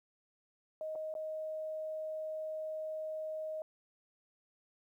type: tone with dropouts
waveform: sine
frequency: 626 Hz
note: D#5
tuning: 10 cents sharp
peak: -37 dBFS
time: 0.81-3.62 s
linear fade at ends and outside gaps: 1 ms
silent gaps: 0.953-0.957 / 1.14-1.151 s
effects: 12-bit